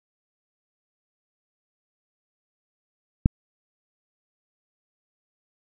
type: click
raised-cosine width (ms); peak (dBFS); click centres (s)
5; -3; 3.259
effects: none